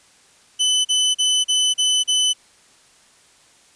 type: tone bursts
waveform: sawtooth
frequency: 3014 Hz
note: F#7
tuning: 31 cents sharp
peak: -12 dBFS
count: 6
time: 0.59-2.335 s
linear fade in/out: 20 ms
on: 260 ms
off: 37 ms
effects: white hiss -53 dBFS RMS until 3.75 s + resampled to 22050 Hz